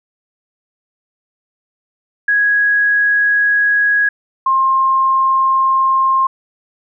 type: tone pair in turn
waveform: sine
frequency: 1661.2 / 1062 Hz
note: G#6 / C6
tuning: 0 / +25 cents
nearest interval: minor sixth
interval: 775 cents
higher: first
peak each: -10 dBFS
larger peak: neither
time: 2.28-4.09 / 4.46-6.27 s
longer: neither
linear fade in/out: 5 ms
effects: none